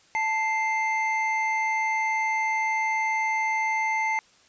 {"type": "tone pair together", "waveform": "triangle", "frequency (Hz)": [880, 2093], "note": ["A5", "C7"], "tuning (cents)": [0, 0], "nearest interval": "octave + minor third", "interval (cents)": 1500, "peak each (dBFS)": -24, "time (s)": [0.15, 4.19], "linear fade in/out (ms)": 0, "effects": ["white hiss -58 dBFS RMS until 4.48 s", "resampled to 16000 Hz"]}